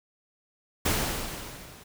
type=noise with level ramp; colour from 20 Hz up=pink; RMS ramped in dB=-24 to -50 dBFS; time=0.85-1.84 s; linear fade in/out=10 ms; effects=none